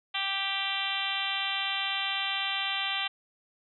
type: harmonic tone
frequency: 392 Hz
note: G4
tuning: in tune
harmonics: 2 / 3 / 4 / 5 / 6 / 7 / 8 / 9 / 10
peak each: -38 / -39 / -40 / -38 / -37 / -36 / -34 / -36 / -40 dBFS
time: 0.14-3.08 s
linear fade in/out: 10 ms
effects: none